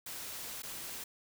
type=noise with dropouts; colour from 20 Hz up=white; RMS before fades=-43 dBFS; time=0.06-1.04 s; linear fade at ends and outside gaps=5 ms; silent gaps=0.622-0.632 s; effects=none